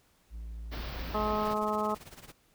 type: tone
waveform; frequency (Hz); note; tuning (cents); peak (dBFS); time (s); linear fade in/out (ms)
triangle; 56.3; A1; +40; -36; 0.3-1.39; 50
type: band-stop noise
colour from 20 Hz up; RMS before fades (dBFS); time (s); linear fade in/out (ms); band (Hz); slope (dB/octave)
pink; -41; 0.71-1.55; 20; 5200 to 15000; 48
type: harmonic tone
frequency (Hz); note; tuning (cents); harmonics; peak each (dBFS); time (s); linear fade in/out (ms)
212.3; G#3; +38; 1 / 2 / 3 / 4 / 5 / 6; -35 / -35 / -35 / -35 / -35 / -35; 1.14-1.95; 10
type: noise with tremolo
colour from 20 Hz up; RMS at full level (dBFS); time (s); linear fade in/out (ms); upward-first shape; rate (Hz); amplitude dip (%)
pink; -47; 1.45-2.32; 0; sine; 18; 80
effects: pink hiss -67 dBFS RMS until 2.54 s